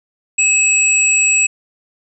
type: tone pair together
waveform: sine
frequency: 2587 / 7752 Hz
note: E7 / B8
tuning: -33 / -33 cents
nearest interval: octave + perfect fifth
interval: 1900 cents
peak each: -13 dBFS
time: 0.38-1.47 s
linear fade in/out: 10 ms
effects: none